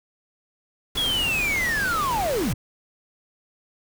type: noise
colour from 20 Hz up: pink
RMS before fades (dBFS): -31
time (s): 0.95-2.53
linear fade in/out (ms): 5
type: linear sweep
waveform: triangle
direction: down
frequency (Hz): 3396 to 85.2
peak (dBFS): -20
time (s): 0.97-2.54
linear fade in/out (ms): 5
effects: none